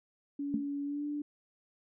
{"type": "tone with pitch glide", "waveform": "sine", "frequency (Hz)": [284.1, 293.3], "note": ["C#4", "D4"], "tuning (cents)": [43, -2], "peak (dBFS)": -33, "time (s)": [0.39, 1.22], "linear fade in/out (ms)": 5, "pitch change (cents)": 55, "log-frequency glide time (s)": [0.84, 1.05]}
{"type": "tone with exponential decay", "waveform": "sine", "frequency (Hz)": 220, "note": "A3", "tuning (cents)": 0, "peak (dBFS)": -26, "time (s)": [0.54, 0.69], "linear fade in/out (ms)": 2, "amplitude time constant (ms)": 32}
{"effects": []}